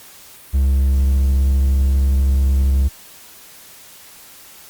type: tone with hard clipping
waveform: triangle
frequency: 67.7 Hz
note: C#2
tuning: 40 cents flat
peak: -13 dBFS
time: 0.53-2.89 s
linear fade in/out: 20 ms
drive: 6 dB
effects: white hiss -42 dBFS RMS until 4.69 s + Opus 48 kbps